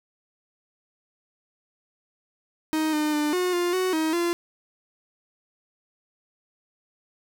45% pulse tone with pitch steps, 312.9 / 303.1 / 298.6 / 362.4 / 351.4 / 370.8 / 316.6 / 344.4 Hz, D#4 / D#4 / D4 / F#4 / F4 / F#4 / D#4 / F4, +10 / -45 / +29 / -36 / +11 / +4 / +30 / -24 cents, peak -22 dBFS, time 2.73-4.33 s, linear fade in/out 0 ms, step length 200 ms, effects none

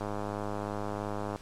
click train, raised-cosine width 1 ms, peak -21 dBFS, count 140, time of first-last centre 0.01-1.36 s, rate 103 Hz, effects pink hiss -52 dBFS RMS until 1.41 s + low-pass 9000 Hz 12 dB/octave

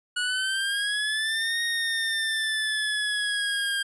25% pulse linear two-way sweep, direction up then down, 1456 to 1864.7 to 1601 Hz, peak -21 dBFS, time 0.16-3.83 s, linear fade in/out 10 ms, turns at 1.62 s, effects resampled to 24000 Hz

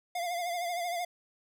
square tone with vibrato, 698.5 Hz, F5, in tune, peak -32 dBFS, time 0.15-1.05 s, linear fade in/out 5 ms, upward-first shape triangle, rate 13 Hz, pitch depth 67 cents each way, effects none

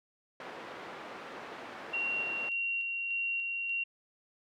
pink band-pass noise, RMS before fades -45 dBFS, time 0.4-2.49 s, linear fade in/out 2 ms, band 370 to 2100 Hz, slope 12 dB/octave
sine tone with tremolo, 2751 Hz, F7, 27 cents flat, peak -30 dBFS, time 1.93-3.84 s, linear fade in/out 10 ms, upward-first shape square, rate 1.7 Hz, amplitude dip 25%
effects none

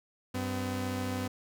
sawtooth tone pair together, 95.88 / 253.4 Hz, G2 / B3, -38 / +45 cents, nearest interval octave + perfect fourth, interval 1683 cents, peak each -31 / -30 dBFS, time 0.34-1.28 s, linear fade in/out 10 ms, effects none

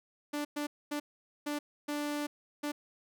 sawtooth tone bursts at uneven times, 293.7 Hz, D4, in tune, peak -29 dBFS, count 6, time 0.33-0.45 / 0.56-0.67 / 0.91-1 / 1.46-1.59 / 1.88-2.27 / 2.63-2.72 s, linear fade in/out 10 ms, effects none

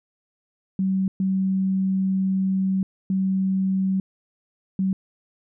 sine tone bursts at uneven times, 190.6 Hz, G3, 48 cents flat, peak -19 dBFS, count 4, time 0.79-1.08 / 1.2-2.83 / 3.1-4 / 4.79-4.93 s, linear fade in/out 2 ms, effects none

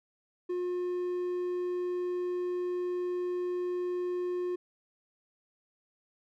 triangle tone, 357.9 Hz, F4, 42 cents sharp, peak -28 dBFS, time 0.49-4.56 s, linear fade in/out 10 ms, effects none

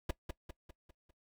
brown noise with echo, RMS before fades -33 dBFS, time 0.09-0.11 s, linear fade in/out 5 ms, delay 200 ms, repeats 5, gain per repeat -6 dB, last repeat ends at 1.11 s, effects noise-tail reverb RT60 0.1 s tail -19 dB re dry

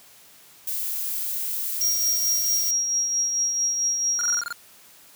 violet noise, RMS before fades -28 dBFS, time 0.67-2.71 s, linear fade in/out 5 ms
sine tone with tremolo, 5640 Hz, F8, 16 cents sharp, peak -19 dBFS, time 1.81-4.41 s, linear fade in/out 2 ms, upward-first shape triangle, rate 4.5 Hz, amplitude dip 45%
square tone bursts, 1414 Hz, F6, 21 cents sharp, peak -28 dBFS, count 8, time 4.19-4.526 s, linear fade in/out 0 ms, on 21 ms, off 24 ms
effects white hiss -51 dBFS RMS until 5.15 s + high-pass 60 Hz 12 dB/octave

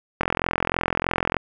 click train, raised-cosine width 0.5 ms, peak -5 dBFS, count 51, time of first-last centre 0.21-1.367 s, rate 43.2 Hz, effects none

